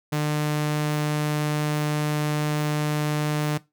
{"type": "tone", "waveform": "sawtooth", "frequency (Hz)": 150.2, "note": "D3", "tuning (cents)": 39, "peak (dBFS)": -18, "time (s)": [0.12, 3.58], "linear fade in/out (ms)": 10, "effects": ["noise-tail reverb RT60 0.2 s tail -18 dB re dry"]}